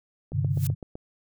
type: click train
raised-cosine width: 2 ms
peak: -24 dBFS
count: 6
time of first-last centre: 0.32-0.955 s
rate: 7.88 Hz
type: chord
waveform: sine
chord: G suspended fourth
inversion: none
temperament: just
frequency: 98 / 130.67 / 147 Hz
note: G2 / C3 / D3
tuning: 0 / -2 / +2 cents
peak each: -27 dBFS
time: 0.33-0.75 s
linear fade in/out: 20 ms
type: noise with exponential growth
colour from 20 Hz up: blue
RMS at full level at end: -32 dBFS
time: 0.5-0.67 s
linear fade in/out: 2 ms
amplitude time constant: 36 ms
effects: none